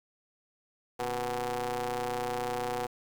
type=ring-modulated tone; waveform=sawtooth; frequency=126 Hz; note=B2; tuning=35 cents sharp; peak=-24 dBFS; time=0.99-2.87 s; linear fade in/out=10 ms; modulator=615 Hz; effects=9-bit